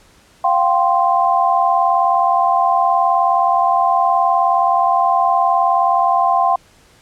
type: chord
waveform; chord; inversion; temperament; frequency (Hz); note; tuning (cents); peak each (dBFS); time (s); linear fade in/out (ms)
sine; F suspended second; none; equal with one note detuned; 698.5 / 777.7 / 1046.5; F5 / G5 / C6; 0 / -14 / 0; -16; 0.44-6.56; 5
effects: pink hiss -50 dBFS RMS until 7.01 s + low-pass 10000 Hz 12 dB/octave